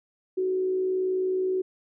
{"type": "tone with frequency modulation", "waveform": "sine", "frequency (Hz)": 373.1, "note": "F#4", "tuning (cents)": 14, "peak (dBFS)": -23, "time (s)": [0.37, 1.62], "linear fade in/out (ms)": 10, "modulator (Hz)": 58.6, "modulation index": 0.25, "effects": []}